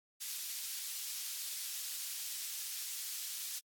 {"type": "high-pass noise", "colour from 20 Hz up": "pink", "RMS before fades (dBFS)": -42, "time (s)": [0.2, 3.6], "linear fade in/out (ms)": 20, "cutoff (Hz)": 4400, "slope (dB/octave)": 12, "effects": ["AAC 64 kbps"]}